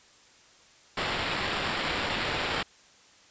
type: noise with sample-and-hold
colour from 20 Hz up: white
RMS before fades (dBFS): -30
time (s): 0.97-2.63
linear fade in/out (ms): 5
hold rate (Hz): 6300
effects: white hiss -57 dBFS RMS until 3.3 s + resampled to 16000 Hz